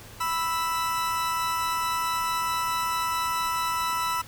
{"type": "tone pair together", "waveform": "40% pulse", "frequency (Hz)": [987.8, 1318.6], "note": ["B5", "E6"], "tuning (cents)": [0, 0], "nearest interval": "perfect fourth", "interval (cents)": 500, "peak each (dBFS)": -27, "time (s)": [0.2, 4.22], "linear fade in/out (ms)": 10, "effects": ["added 103 Hz sine -52 dBFS peak until 4.27 s", "pink hiss -46 dBFS RMS until 4.27 s"]}